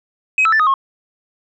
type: tone with pitch steps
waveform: sine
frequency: 2537 / 1316 / 1764 / 1248 / 1083 Hz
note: D#7 / E6 / A6 / D#6 / C#6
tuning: +33 / -3 / +4 / +5 / -41 cents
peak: -9 dBFS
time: 0.38-0.74 s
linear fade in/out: 2 ms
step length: 72 ms
effects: tanh soft clip ceiling -8 dBFS